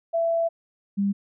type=tone pair in turn; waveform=sine; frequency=667 / 199.56 Hz; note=E5 / G3; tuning=+20 / +31 cents; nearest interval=octave + major sixth; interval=2089 cents; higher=first; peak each=-20 dBFS; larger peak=neither; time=0.13-0.49 / 0.97-1.13 s; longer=first; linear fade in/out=20 ms; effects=none